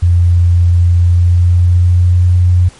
sine tone with pitch glide, 87.1 to 89.24 Hz, F2 to F2, -4 to +38 cents, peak -5 dBFS, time 0.02-2.69 s, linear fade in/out 10 ms, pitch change +42 cents, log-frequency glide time 0.91-2.34 s, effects pink hiss -40 dBFS RMS until 2.79 s + MP3 48 kbps

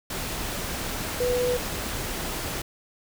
sine tone in noise, 494.2 Hz, B4, 1 cent sharp, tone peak -22 dBFS, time 1.2-1.57 s, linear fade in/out 5 ms, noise pink, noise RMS -31 dBFS, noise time 0.1-2.62 s, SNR +6 dB, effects none

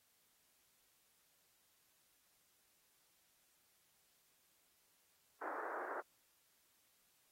white band-pass noise, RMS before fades -45 dBFS, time 5.41-6.01 s, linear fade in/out 10 ms, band 320 to 1600 Hz, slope 48 dB/octave, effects white hiss -75 dBFS RMS until 7.31 s + AAC 48 kbps

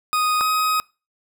40% pulse tone pair in turn, 1244.5 / 1259 Hz, D#6 / D#6, 0 / +20 cents, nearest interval unison, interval 20 cents, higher second, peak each -17 dBFS, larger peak neither, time 0.13-0.41 / 0.41-0.8 s, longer second, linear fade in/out 0 ms, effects noise-tail reverb RT60 0.3 s tail -24 dB re dry

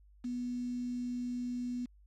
sine tone with quantisation, 245.5 Hz, B3, 10 cents flat, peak -34 dBFS, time 0.24-1.86 s, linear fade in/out 10 ms, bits 9, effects added 50 Hz sine -58 dBFS peak until 2.06 s + low-pass 6000 Hz 12 dB/octave

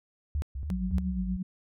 sine tone bursts, 73.42 Hz, D2, in tune, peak -26 dBFS, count 3, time 0.35-0.983 s, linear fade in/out 0 ms, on 71 ms, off 210 ms
sine tone with vibrato, 61.74 Hz, B1, in tune, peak -32 dBFS, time 0.55-1.37 s, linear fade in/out 5 ms, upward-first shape sine, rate 2.5 Hz, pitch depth 290 cents each way
sine tone with tremolo, 185 Hz, F#3, in tune, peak -27 dBFS, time 0.7-1.43 s, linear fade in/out 10 ms, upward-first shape sine, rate 8.5 Hz, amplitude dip 55%
effects none

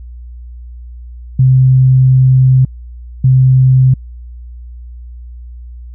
sine tone bursts at uneven times, 130 Hz, C3, 11 cents flat, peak -4 dBFS, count 2, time 1.39-2.65 / 3.24-3.94 s, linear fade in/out 5 ms, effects added 60 Hz sine -27 dBFS peak until 5.94 s

